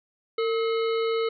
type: harmonic tone with a mistuned harmonic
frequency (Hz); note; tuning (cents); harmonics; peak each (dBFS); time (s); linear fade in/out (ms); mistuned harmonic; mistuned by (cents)
428.3; A4; -47; 1 / 3 / 5 / 7 / 9 / 10; -23 / -33 / -37 / -40 / -42 / -43; 0.38-1.29; 5; 1; +100
effects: none